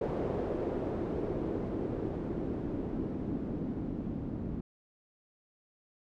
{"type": "noise with low-pass filter sweep", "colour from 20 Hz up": "white", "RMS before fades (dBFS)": -35, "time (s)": [0.01, 4.61], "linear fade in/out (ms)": 5, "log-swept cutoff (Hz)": [470, 230], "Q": 1.8, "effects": []}